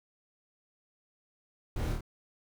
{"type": "noise with echo", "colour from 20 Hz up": "brown", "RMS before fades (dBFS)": -33, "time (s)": [1.76, 1.93], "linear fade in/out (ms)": 2, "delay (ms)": 26, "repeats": 3, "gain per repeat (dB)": -2, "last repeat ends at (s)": 2.008, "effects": []}